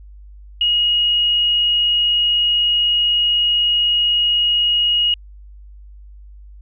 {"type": "tone", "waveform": "sine", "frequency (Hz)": 2884, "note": "F#7", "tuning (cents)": -45, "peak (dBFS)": -13, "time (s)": [0.61, 5.14], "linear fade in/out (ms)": 2, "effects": ["added 50 Hz sine -37 dBFS peak until 6.61 s"]}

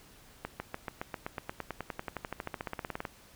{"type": "accelerating click train", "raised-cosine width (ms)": 0.5, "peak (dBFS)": -20, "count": 30, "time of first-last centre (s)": [0.45, 3.052], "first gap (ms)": 150, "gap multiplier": 0.96, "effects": ["pink hiss -57 dBFS RMS until 3.35 s"]}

